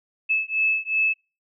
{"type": "beating tone pair", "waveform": "sine", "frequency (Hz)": [2606, 2608.7], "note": ["E7", "E7"], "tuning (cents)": [-20, -19], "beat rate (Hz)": 2.7, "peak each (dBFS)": -23, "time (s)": [0.29, 1.14], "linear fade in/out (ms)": 20, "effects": ["noise-tail reverb RT60 0.3 s tail -25 dB re dry"]}